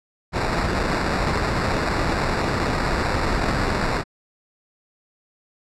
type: noise with sample-and-hold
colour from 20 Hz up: pink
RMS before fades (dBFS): -22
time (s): 0.32-4.04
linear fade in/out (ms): 50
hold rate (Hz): 3150
effects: low-pass 6000 Hz 12 dB/octave